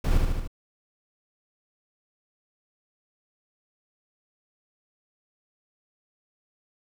brown noise with echo, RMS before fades -22 dBFS, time 0.04-0.18 s, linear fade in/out 5 ms, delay 74 ms, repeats 4, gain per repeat -3 dB, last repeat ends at 0.476 s, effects none

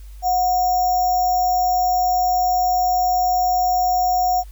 sine tone with sample-and-hold, 730 Hz, F#5, 24 cents flat, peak -15 dBFS, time 0.22-4.44 s, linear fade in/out 50 ms, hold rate 6300 Hz, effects added 50 Hz sine -35 dBFS peak until 4.51 s + white hiss -54 dBFS RMS until 4.51 s

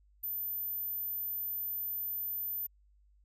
sine tone, 13930 Hz, A9, 19 cents flat, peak -34 dBFS, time 0.23-2.67 s, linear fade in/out 10 ms, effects added 50 Hz sine -62 dBFS peak until 3.24 s

